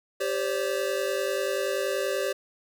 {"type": "chord", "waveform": "square", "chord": "G suspended fourth", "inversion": "none", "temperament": "equal with one note detuned", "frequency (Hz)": [392, 523.3, 573.6], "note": ["G4", "C5", "D5"], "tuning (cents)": [0, 0, -41], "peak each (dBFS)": -31, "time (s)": [0.2, 2.33], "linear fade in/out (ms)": 10, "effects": []}